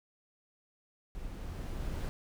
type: noise with level ramp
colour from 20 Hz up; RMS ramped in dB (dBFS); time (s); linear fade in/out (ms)
brown; -43 to -34; 1.15-2.09; 0
effects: none